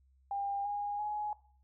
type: tone with pitch steps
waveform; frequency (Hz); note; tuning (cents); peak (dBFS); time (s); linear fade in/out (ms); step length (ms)
sine; 800 / 819.2 / 838.8; G5 / G#5 / G#5; +35 / -24 / +17; -33; 0.31-1.33; 2; 340
effects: noise-tail reverb RT60 0.5 s tail -18 dB re dry + added 66 Hz sine -64 dBFS peak until 1.63 s